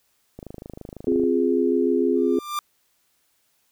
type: click train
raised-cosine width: 2 ms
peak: -23 dBFS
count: 23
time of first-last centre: 0.39-1.236 s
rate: 26 Hz
type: chord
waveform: sine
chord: F minor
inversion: second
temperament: equal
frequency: 261.6 / 349.2 / 415.3 Hz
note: C4 / F4 / Ab4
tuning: 0 / 0 / 0 cents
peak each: -22 dBFS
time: 1.07-2.39 s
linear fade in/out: 2 ms
type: tone with exponential growth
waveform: 45% pulse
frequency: 1188 Hz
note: D6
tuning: 20 cents sharp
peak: -22 dBFS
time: 2.16-2.59 s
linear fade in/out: 1 ms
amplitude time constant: 92 ms
effects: white hiss -67 dBFS RMS until 3.71 s